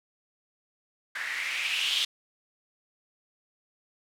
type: noise with low-pass filter sweep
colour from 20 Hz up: violet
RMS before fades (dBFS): -30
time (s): 1.15-2.05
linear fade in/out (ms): 5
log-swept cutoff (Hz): 1700 to 3400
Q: 4.9
effects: none